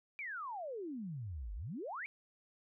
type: exponential two-way sweep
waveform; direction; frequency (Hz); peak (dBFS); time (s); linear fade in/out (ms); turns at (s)
sine; down then up; 2400 to 46.24 to 2400; -40; 0.19-2.06; 0; 1.54
effects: none